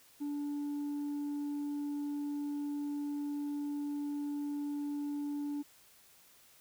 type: tone with tanh clipping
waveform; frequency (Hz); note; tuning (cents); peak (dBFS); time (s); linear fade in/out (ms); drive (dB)
triangle; 290; D4; -22; -35; 0.2-5.63; 20; 7
effects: white hiss -62 dBFS RMS until 6.6 s